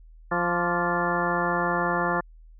harmonic tone with a mistuned harmonic, 174.61 Hz, F3, in tune, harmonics 1 / 2 / 3 / 4 / 5 / 6 / 7 / 8 / 10, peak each -31 / -31 / -31 / -31 / -31 / -31 / -31 / -31 / -31 dBFS, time 0.31-2.21 s, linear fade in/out 10 ms, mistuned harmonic 7, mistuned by -80 cents, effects added 40 Hz sine -46 dBFS peak until 2.59 s

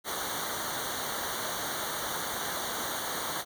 pink noise with comb filter, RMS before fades -34 dBFS, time 0.04-3.45 s, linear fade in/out 50 ms, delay 0.39 ms, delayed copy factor -0.95, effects none

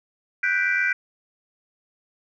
sine chord, G major seventh, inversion third, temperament equal, 1480 / 1568 / 1975.5 / 2349 Hz, F#6 / G6 / B6 / D7, 0 / 0 / 0 / 0 cents, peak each -24 / -24 / -25 / -25 dBFS, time 0.43-0.93 s, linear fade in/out 5 ms, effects tanh soft clip ceiling -11 dBFS

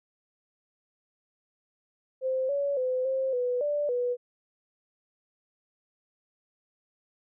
sine tone with pitch steps, 521 / 565 / 510 / 529 / 494.2 / 586 / 490.3 Hz, C5 / C#5 / C5 / C5 / B4 / D5 / B4, -7 / +33 / -44 / +19 / +1 / -4 / -13 cents, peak -25 dBFS, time 2.21-4.17 s, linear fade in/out 50 ms, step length 280 ms, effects none

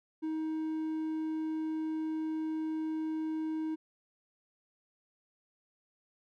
triangle tone, 315.3 Hz, D#4, 23 cents sharp, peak -30 dBFS, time 0.22-3.76 s, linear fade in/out 20 ms, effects none

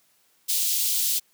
white high-pass noise, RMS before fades -24 dBFS, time 0.48-1.2 s, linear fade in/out 20 ms, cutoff 3200 Hz, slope 24 dB/octave, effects white hiss -64 dBFS RMS until 1.33 s + high-pass 100 Hz 12 dB/octave

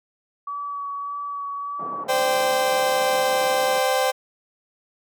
sine tone with vibrato, 1139 Hz, C#6, 47 cents sharp, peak -27 dBFS, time 0.47-2.04 s, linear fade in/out 5 ms, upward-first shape sine, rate 1.7 Hz, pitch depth 14 cents each way
white band-pass noise, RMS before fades -38 dBFS, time 1.79-3.79 s, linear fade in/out 5 ms, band 150 to 910 Hz, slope 24 dB/octave
35% pulse chord, C suspended second, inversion none, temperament equal with one note detuned, 517.5 / 587.3 / 784 Hz, C5 / D5 / G5, -19 / 0 / 0 cents, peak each -20 / -25 / -21 dBFS, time 2.08-4.12 s, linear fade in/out 20 ms
effects none

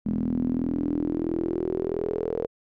sawtooth tone with band-pass filter sweep, 41.5 Hz, E1, 12 cents sharp, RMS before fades -27 dBFS, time 0.05-2.47 s, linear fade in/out 20 ms, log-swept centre 220 to 470 Hz, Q 7.5, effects none

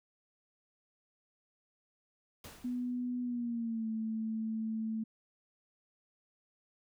pink noise with exponential decay, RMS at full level -47 dBFS, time 2.44-3.09 s, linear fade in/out 2 ms, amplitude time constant 140 ms
sine tone with pitch glide, 246.9 to 221.2 Hz, B3 to A3, 0 to +9 cents, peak -33 dBFS, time 2.64-5.04 s, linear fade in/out 10 ms, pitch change -191 cents, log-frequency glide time 3.22-3.88 s
effects none

